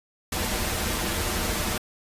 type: noise with comb filter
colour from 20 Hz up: pink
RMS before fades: -27 dBFS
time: 0.32-1.78 s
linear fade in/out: 5 ms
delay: 7.3 ms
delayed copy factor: -0.65
effects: resampled to 32000 Hz